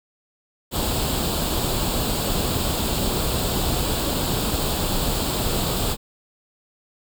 pink noise with comb filter, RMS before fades -23 dBFS, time 0.71-5.97 s, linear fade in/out 50 ms, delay 0.25 ms, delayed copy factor +0.65, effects none

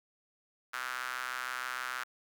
sawtooth tone with high-pass filter, 126.3 Hz, B2, 39 cents sharp, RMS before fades -38 dBFS, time 0.73-2.04 s, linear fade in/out 10 ms, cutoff 1400 Hz, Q 3.8, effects none

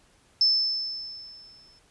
sine tone with exponential decay, 5270 Hz, E8, 1 cent flat, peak -16 dBFS, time 0.41-1.79 s, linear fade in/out 2 ms, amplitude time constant 300 ms, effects pink hiss -61 dBFS RMS until 1.9 s + resampled to 24000 Hz

